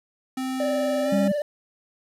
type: tone with pitch glide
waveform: square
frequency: 260.4 to 272.6 Hz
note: C4 to C#4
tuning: -8 to -29 cents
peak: -27 dBFS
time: 0.37-1.28 s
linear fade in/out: 5 ms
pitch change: +79 cents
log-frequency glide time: 1.03-1.13 s
type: tone with vibrato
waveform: triangle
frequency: 587.3 Hz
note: D5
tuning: in tune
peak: -21 dBFS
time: 0.6-1.42 s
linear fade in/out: 2 ms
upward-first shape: triangle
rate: 20 Hz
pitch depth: 49 cents each way
type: tone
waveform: sine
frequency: 198.5 Hz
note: G3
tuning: 22 cents sharp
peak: -20 dBFS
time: 1.12-1.32 s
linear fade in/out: 5 ms
effects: resampled to 32000 Hz + 8-bit